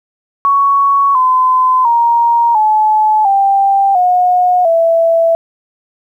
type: tone with pitch steps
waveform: sine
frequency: 1115 / 1022.5 / 937.6 / 859.8 / 788.4 / 723 / 663 Hz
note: C#6 / C6 / A#5 / A5 / G5 / F#5 / E5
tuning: +10 / -40 / +10 / -40 / +10 / -40 / +10 cents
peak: -7 dBFS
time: 0.45-5.35 s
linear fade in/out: 0 ms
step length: 700 ms
effects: 8-bit